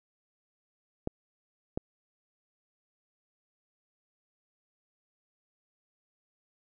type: clicks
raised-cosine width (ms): 2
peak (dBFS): -17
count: 2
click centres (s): 1.074 / 1.775
effects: none